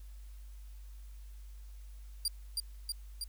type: tone with echo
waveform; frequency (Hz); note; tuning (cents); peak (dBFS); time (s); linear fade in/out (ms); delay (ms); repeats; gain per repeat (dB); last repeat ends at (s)
25% pulse; 4760; D8; +22; -25; 2.25-2.28; 2; 320; 3; -2; 3.24
effects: added 50 Hz sine -46 dBFS peak until 3.28 s + white hiss -66 dBFS RMS until 3.28 s